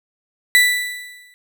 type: tone with exponential decay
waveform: 35% pulse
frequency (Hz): 1975.5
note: B6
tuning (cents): 0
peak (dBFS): -6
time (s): 0.55-1.34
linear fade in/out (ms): 0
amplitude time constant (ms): 170
effects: none